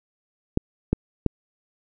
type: clicks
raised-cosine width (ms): 3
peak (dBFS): -6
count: 3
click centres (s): 0.574 / 0.93 / 1.263
effects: none